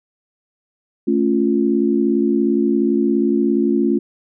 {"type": "chord", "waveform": "sine", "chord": "A augmented", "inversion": "none", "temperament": "equal", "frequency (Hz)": [220, 277.2, 349.2], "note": ["A3", "C#4", "E#4"], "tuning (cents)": [0, 0, 0], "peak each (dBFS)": -18, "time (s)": [1.07, 3.99], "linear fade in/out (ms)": 10, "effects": []}